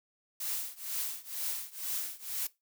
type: noise with tremolo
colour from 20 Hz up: blue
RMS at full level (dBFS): -33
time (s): 0.4-2.47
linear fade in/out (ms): 5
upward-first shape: triangle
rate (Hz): 2.1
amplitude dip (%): 95
effects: noise-tail reverb RT60 0.2 s tail -19 dB re dry